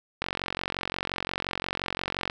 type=click train; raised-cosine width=0.3 ms; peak=-12 dBFS; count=96; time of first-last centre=0.22-2.299 s; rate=45.7 Hz; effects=none